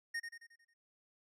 square tone with echo, 1851 Hz, A#6, 13 cents flat, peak -37 dBFS, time 0.14-0.2 s, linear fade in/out 10 ms, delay 90 ms, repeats 6, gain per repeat -6 dB, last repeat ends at 0.74 s, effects noise-tail reverb RT60 0.1 s tail -25 dB re dry + low-pass 9000 Hz 12 dB/octave

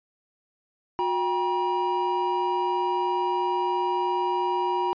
triangle tone cluster, 362 / 794 / 957 Hz, F#4 / G5 / A#5, -38 / +22 / +45 cents, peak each -26 / -29 / -23 dBFS, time 0.99-4.93 s, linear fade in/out 0 ms, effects resampled to 11025 Hz

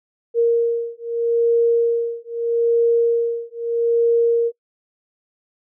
sine beating tone pair, 466.2 / 466.99 Hz, A#4 / A#4, 0 / +3 cents, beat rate 0.79 Hz, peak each -18 dBFS, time 0.34-4.52 s, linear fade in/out 50 ms, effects noise-tail reverb RT60 0.1 s tail -23 dB re dry

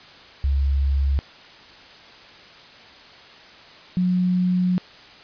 sine tone pair in turn, 69 / 181.2 Hz, C#2 / F#3, -7 / -36 cents, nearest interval octave + perfect fourth, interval 1671 cents, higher second, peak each -17 dBFS, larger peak neither, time 0.44-1.19 / 3.97-4.78 s, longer second, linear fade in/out 0 ms, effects white hiss -45 dBFS RMS until 5.23 s + resampled to 11025 Hz

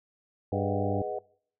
sine chord, G# minor seventh, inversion none, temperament equal, 415.3 / 493.9 / 622.3 / 740 Hz, G#4 / B4 / D#5 / F#5, 0 / 0 / 0 / 0 cents, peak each -36 dBFS, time 0.52-1.19 s, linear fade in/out 5 ms
harmonic tone, 98.7 Hz, G2, 12 cents sharp, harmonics 1 / 2 / 3 / 4 / 5 / 6 / 7 / 8, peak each -31 / -35 / -34 / -41 / -41 / -43 / -41 / -40 dBFS, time 0.52-1.02 s, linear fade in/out 5 ms
effects noise-tail reverb RT60 0.6 s tail -23 dB re dry

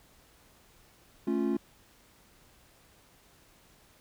triangle chord, A augmented, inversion none, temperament equal, 220 / 277.2 / 349.2 Hz, A3 / C#4 / E#4, 0 / 0 / 0 cents, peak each -29 dBFS, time 1.27-1.57 s, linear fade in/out 5 ms, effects pink hiss -61 dBFS RMS until 4 s

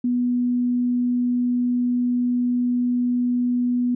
sine tone, 245.3 Hz, B3, 12 cents flat, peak -18 dBFS, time 0.04-3.95 s, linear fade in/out 5 ms, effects none

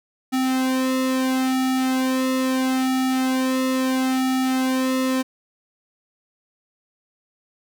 sawtooth tone with flanger, 260 Hz, C4, 11 cents flat, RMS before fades -21 dBFS, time 0.32-5.23 s, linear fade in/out 20 ms, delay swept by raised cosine 1.9 to 2.55 ms, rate 0.75 Hz, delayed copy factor -0.95, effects none

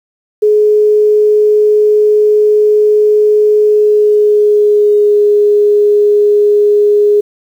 sine tone with pitch glide, 422.5 to 414.8 Hz, G#4 to G#4, +30 to -2 cents, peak -5 dBFS, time 0.42-7.21 s, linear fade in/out 10 ms, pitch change -32 cents, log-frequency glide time 3.63-5.21 s, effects 7-bit

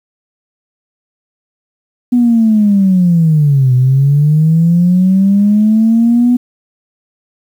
sine linear two-way sweep, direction down then up, 247.6 to 124.8 to 247.6 Hz, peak -5 dBFS, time 2.12-6.37 s, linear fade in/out 10 ms, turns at 3.74 s, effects tanh soft clip ceiling -1 dBFS + 7-bit

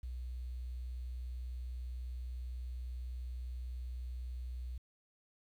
sine tone, 61.8 Hz, B1, 2 cents sharp, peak -39 dBFS, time 0.03-4.78 s, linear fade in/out 5 ms, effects 11-bit

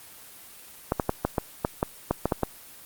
clicks, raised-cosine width 1 ms, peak -8 dBFS, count 11, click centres 0.921 / 0.998 / 1.094 / 1.25 / 1.382 / 1.649 / 1.829 / 2.11 / 2.256 / 2.322 / 2.433 s, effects white hiss -47 dBFS RMS until 2.85 s + Opus 24 kbps

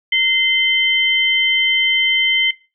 sine tone pair together, 2069 / 3094 Hz, C7 / G7, -20 / -23 cents, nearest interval perfect fifth, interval 697 cents, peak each -15 dBFS, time 0.12-2.51 s, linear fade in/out 5 ms, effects noise-tail reverb RT60 0.3 s tail -20 dB re dry

